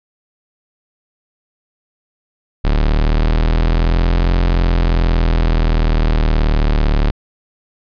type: linear two-way sweep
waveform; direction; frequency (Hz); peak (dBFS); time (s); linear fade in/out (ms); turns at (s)
40% pulse; up then down; 36.59 to 43.65 to 36.59; -10; 2.64-7.11; 10; 4.34
effects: resampled to 11025 Hz